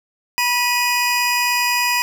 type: tone pair together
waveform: 25% pulse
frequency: 973.6 / 2489 Hz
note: B5 / D#7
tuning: -25 / 0 cents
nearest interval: octave + major third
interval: 1625 cents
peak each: -15 dBFS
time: 0.38-2.02 s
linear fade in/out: 0 ms
effects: 8-bit